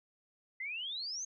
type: exponential sweep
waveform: sine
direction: up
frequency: 2001 to 6520 Hz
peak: -37 dBFS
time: 0.6-1.25 s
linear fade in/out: 5 ms
effects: none